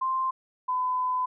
sine tone pair in turn, 1046.5 / 1009.1 Hz, C6 / B5, 0 / +37 cents, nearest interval minor second, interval 63 cents, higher first, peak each -24 dBFS, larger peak neither, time 0.01-0.31 / 0.68-1.26 s, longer second, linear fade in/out 10 ms, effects none

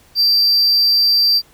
triangle tone with amplitude modulation, 4699 Hz, D8, in tune, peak -8 dBFS, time 0.15-1.42 s, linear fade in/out 50 ms, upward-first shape sine, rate 244 Hz, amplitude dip 30%, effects pink hiss -50 dBFS RMS until 1.53 s

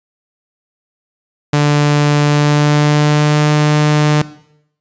sawtooth tone with pitch glide, 146.83 to 150.18 Hz, D3 to D3, 0 to +39 cents, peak -5 dBFS, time 1.53-4.22 s, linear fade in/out 5 ms, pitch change +39 cents, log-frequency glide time 2.26-3.5 s, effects noise-tail reverb RT60 0.7 s tail -17 dB re dry + resampled to 16000 Hz

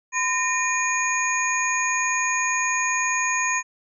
sine tone cluster, 1015 / 1834 / 2432 / 6650 Hz, B5 / A#6 / D#7 / G#8, +47 / -29 / -40 / +1 cents, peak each -26 dBFS, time 0.12-3.63 s, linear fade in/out 50 ms, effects none

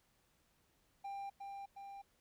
triangle tone with echo, 794 Hz, G5, 22 cents sharp, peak -40 dBFS, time 1.04-1.3 s, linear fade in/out 10 ms, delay 360 ms, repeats 2, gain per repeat -3 dB, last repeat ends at 2.02 s, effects pink hiss -75 dBFS RMS until 2.2 s

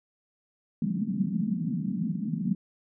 pink band-pass noise, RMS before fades -29 dBFS, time 0.82-2.55 s, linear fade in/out 2 ms, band 170 to 230 Hz, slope 48 dB/octave, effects none

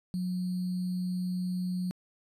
sine tone with sample-and-hold, 181.5 Hz, F#3, 33 cents flat, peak -29 dBFS, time 0.14-1.91 s, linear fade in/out 0 ms, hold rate 4410 Hz, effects resampled to 32000 Hz

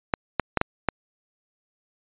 clicks, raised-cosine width 0.5 ms, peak -5 dBFS, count 5, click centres 0.138 / 0.397 / 0.573 / 0.614 / 0.887 s, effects resampled to 8000 Hz

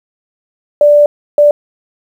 sine tone bursts at uneven times, 587.3 Hz, D5, in tune, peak -3 dBFS, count 2, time 0.81-1.06 / 1.38-1.51 s, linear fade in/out 2 ms, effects 7-bit

